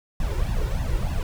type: noise with flanger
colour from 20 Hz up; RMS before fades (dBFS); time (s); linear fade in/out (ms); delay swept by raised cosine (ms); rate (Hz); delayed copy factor
brown; -24; 0.2-1.23; 2; 1.1 to 2.2; 3.3; +1
effects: none